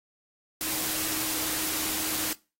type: tone in noise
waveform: sine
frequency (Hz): 314.2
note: D#4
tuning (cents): +17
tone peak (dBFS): -40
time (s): 0.61-2.33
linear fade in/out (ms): 0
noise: white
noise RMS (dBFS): -30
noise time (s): 0.61-2.33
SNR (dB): -13
effects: noise-tail reverb RT60 0.3 s tail -21 dB re dry + AAC 48 kbps